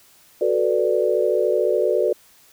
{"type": "chord", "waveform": "sine", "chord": "B minor seventh", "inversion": "second", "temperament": "equal", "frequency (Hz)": [370, 440, 493.9, 587.3], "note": ["F#4", "A4", "B4", "D5"], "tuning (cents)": [0, 0, 0, 0], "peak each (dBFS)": -22, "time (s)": [0.41, 2.13], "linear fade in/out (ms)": 5, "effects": ["white hiss -53 dBFS RMS until 2.52 s"]}